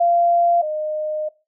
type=tone pair in turn; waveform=sine; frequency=690 / 613.6 Hz; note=F5 / D#5; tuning=-21 / -24 cents; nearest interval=major second; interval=203 cents; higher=first; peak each=-13 / -21 dBFS; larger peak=first; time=0-0.62 / 0.62-1.29 s; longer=second; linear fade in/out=10 ms; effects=noise-tail reverb RT60 0.3 s tail -20 dB re dry